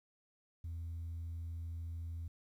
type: tone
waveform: sine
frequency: 83.3 Hz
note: E2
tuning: 19 cents sharp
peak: -38 dBFS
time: 0.64-2.28 s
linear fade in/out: 5 ms
effects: tanh soft clip ceiling -38 dBFS + 12-bit